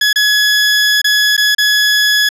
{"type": "tone with dropouts", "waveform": "20% pulse", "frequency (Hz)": 1690, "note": "G#6", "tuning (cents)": 30, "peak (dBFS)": -4, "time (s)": [0.01, 2.29], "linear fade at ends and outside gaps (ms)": 5, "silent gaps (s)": [[0.13, 0.158], [1.017, 1.043], [1.367, 1.377], [1.549, 1.582]], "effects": ["low-pass 11000 Hz 12 dB/octave"]}